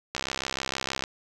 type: click train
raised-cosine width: 0.2 ms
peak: -11 dBFS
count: 60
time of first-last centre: 0.15-1.039 s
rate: 66.4 Hz
effects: none